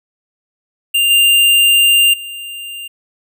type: tone with level steps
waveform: square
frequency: 2794 Hz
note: F7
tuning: in tune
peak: -11 / -8 / -26 dBFS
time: 0.94-2.88 s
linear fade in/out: 10 ms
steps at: 1.1 / 2.13 s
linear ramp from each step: 10 ms
effects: none